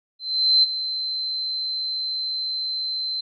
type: tone with ADSR envelope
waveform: sine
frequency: 4087 Hz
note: C8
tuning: 41 cents flat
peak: -12 dBFS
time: 0.19-3.21 s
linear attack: 440 ms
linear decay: 22 ms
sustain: -12 dB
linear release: 9 ms
effects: none